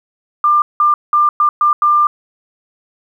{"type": "tone bursts at uneven times", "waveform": "sine", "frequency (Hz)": 1194, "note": "D6", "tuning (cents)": 28, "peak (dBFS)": -8, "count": 6, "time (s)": [[0.44, 0.62], [0.8, 0.94], [1.13, 1.29], [1.4, 1.49], [1.61, 1.73], [1.82, 2.07]], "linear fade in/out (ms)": 2, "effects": ["8-bit"]}